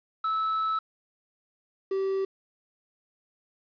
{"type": "tone pair in turn", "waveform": "triangle", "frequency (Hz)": [1306, 386.6], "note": ["E6", "G4"], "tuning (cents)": [-17, -24], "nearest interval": "octave + major sixth", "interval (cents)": 2107, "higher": "first", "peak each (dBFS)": -23, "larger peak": "neither", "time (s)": [[0.24, 0.79], [1.91, 2.25]], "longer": "first", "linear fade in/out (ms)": 5, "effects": ["resampled to 11025 Hz", "9-bit"]}